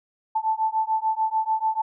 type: beating tone pair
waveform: sine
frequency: 876 / 882.8 Hz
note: A5 / A5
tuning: -8 / +5 cents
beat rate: 6.8 Hz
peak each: -24 dBFS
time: 0.35-1.82 s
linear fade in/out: 10 ms
effects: none